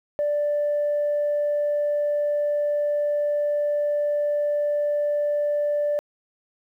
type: tone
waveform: sine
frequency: 587.3 Hz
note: D5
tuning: in tune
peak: -19 dBFS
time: 0.19-5.99 s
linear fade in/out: 0 ms
effects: tanh soft clip ceiling -17 dBFS + 10-bit